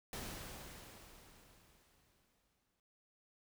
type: noise with exponential decay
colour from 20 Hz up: pink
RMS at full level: -44 dBFS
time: 0.13-2.8 s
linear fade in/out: 1 ms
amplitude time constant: 580 ms
effects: none